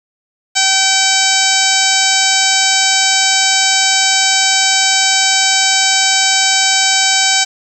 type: harmonic tone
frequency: 770 Hz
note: G5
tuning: 31 cents flat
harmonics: 1 / 2 / 3 / 4 / 5 / 6 / 7 / 8 / 9 / 10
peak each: -19 / -19 / -19 / -19 / -19 / -19 / -19 / -19 / -19 / -19 dBFS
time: 0.55-7.45 s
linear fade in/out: 20 ms
effects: 7-bit

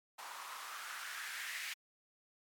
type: noise with band-pass filter sweep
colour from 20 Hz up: blue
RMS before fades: -45 dBFS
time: 0.18-1.74 s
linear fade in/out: 10 ms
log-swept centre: 920 to 2100 Hz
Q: 2.9
effects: MP3 96 kbps

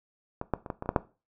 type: clicks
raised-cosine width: 1 ms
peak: -18 / -11 / -24 / -17 / -20 / -26 / -11 / -7 dBFS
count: 8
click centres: 0.414 / 0.537 / 0.662 / 0.702 / 0.824 / 0.859 / 0.891 / 0.962 s
effects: noise-tail reverb RT60 0.3 s tail -17 dB re dry

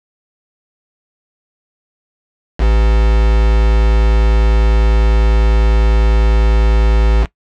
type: tone with quantisation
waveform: triangle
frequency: 55 Hz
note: A1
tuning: in tune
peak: -6 dBFS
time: 2.58-7.27 s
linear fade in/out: 50 ms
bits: 3
effects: noise-tail reverb RT60 0.1 s tail -19 dB re dry + low-pass 4000 Hz 12 dB/octave

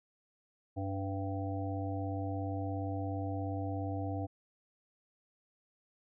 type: harmonic tone with a mistuned harmonic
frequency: 97.1 Hz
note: G2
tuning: 16 cents flat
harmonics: 1 / 3 / 5 / 7 / 8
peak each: -36 / -39 / -45 / -43 / -45 dBFS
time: 0.76-4.27 s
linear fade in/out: 20 ms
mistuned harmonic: 5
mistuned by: +43 cents
effects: none

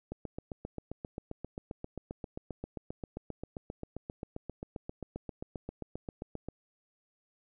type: click train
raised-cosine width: 2 ms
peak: -25 dBFS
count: 49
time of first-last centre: 0.12-6.486 s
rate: 7.54 Hz
effects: none

